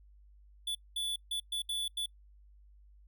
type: tone bursts at uneven times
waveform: square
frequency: 3459 Hz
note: A7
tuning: 30 cents flat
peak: -33 dBFS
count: 6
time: 0.67-0.75 / 0.96-1.16 / 1.31-1.4 / 1.52-1.62 / 1.69-1.88 / 1.97-2.06 s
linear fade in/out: 5 ms
effects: noise-tail reverb RT60 0.1 s tail -24 dB re dry + added 50 Hz sine -56 dBFS peak until 3.07 s